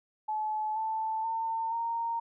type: tone with pitch steps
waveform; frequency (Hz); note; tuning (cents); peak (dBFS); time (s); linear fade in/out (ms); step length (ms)
sine; 860 / 881.1 / 902.8 / 924.9; A5 / A5 / A5 / A#5; -40 / +2 / +44 / -14; -29; 0.28-2.2; 10; 480
effects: none